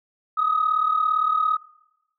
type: tone pair together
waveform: sine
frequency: 1232 / 1269.6 Hz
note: D#6 / D#6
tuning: -17 / +35 cents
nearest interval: minor second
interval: 52 cents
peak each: -23 / -19 dBFS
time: 0.37-1.57 s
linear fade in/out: 10 ms
effects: noise-tail reverb RT60 0.9 s tail -22 dB re dry + tanh soft clip ceiling -12 dBFS